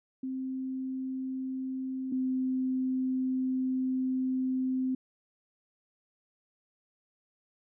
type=tone pair in turn; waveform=sine; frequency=261.6 / 258.9 Hz; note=C4 / C4; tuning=0 / -18 cents; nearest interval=unison; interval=18 cents; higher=first; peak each=-32 / -27 dBFS; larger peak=second; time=0.23-2.12 / 2.12-4.95 s; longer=second; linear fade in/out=5 ms; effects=none